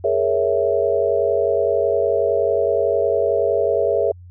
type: chord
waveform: sine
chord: A# half-diminished seventh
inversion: third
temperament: equal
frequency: 415.3 / 466.2 / 554.4 / 659.3 Hz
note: G#4 / A#4 / C#5 / E5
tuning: 0 / 0 / 0 / 0 cents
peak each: -21 dBFS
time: 0.04-4.12 s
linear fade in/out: 5 ms
effects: added 89 Hz sine -38 dBFS peak until 4.3 s